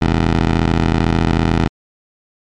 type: ring-modulated tone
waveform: 15% pulse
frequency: 82.41 Hz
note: E2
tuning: in tune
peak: -3 dBFS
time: 0.01-1.68 s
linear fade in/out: 10 ms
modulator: 24.4 Hz
effects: low-pass 4000 Hz 12 dB/octave + MP3 64 kbps